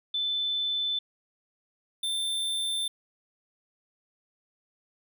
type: tone pair in turn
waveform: sine / square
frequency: 3520 / 3561 Hz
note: A7 / A7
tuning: 0 / +20 cents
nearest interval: unison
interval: 20 cents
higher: second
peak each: -26 / -28 dBFS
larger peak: first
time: 0.14-0.99 / 2.03-2.88 s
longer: neither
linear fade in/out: 5 ms
effects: none